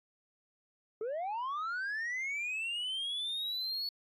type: linear sweep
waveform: sine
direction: up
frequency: 415.3 to 4436 Hz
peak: -31 dBFS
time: 1.01-3.89 s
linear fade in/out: 2 ms
effects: tanh soft clip ceiling -33 dBFS + AAC 48 kbps